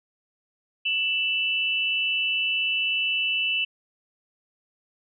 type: tone pair together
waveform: sine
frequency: 2659 / 2960 Hz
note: E7 / F#7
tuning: +14 / 0 cents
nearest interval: major second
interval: 186 cents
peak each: -24 / -26 dBFS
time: 0.85-3.65 s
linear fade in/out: 10 ms
effects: none